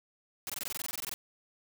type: noise bursts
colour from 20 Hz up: white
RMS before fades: -37 dBFS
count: 15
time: 0.47-1.14 s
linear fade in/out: 0 ms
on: 26 ms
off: 20 ms
effects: none